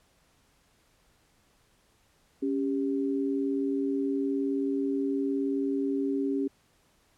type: tone pair together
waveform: sine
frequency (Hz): 277.2 / 396.2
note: C#4 / G4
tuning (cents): 0 / +18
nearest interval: tritone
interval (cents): 618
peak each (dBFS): -27 / -31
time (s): 2.42-6.48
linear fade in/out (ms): 10
effects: pink hiss -66 dBFS RMS until 7.17 s + low-pass 12000 Hz 12 dB/octave